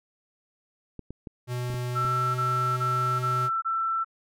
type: clicks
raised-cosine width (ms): 3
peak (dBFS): -25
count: 6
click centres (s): 0.993 / 1.106 / 1.272 / 1.701 / 1.742 / 2.049
type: tone with pitch glide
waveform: square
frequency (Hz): 123.47 to 125.92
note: B2 to B2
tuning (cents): 0 to +34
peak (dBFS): -29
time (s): 1.47-3.5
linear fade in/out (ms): 50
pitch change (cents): +34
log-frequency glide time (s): 1.93-2.12
type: tone bursts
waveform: sine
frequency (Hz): 1336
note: E6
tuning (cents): +23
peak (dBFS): -24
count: 5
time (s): 1.95-4.046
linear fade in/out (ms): 20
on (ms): 400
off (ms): 24
effects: none